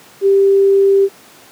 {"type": "tone", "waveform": "sine", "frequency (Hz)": 393.2, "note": "G4", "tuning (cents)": 5, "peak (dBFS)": -7, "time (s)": [0.21, 1.09], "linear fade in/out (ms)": 50, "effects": ["pink hiss -42 dBFS RMS until 1.51 s", "high-pass 200 Hz 12 dB/octave"]}